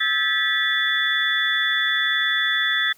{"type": "tone cluster", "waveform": "sine", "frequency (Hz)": [1303, 1593, 1734, 1952, 3460], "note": ["E6", "G6", "A6", "B6", "A7"], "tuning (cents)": [-20, 27, -26, -21, -30], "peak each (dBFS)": [-31, -29, -24, -23, -23], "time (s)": [0, 2.93], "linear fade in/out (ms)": 10, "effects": ["white hiss -55 dBFS RMS until 2.97 s"]}